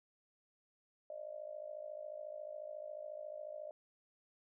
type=tone with amplitude modulation; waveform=sine; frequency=607 Hz; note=D#5; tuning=43 cents flat; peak=-40 dBFS; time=1.1-3.71 s; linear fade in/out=2 ms; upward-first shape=sine; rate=54.1 Hz; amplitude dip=85%; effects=none